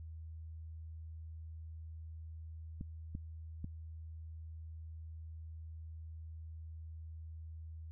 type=clicks; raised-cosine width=5 ms; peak=-29 dBFS; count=3; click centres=2.811 / 3.151 / 3.644 s; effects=added 80 Hz sine -45 dBFS peak until 7.91 s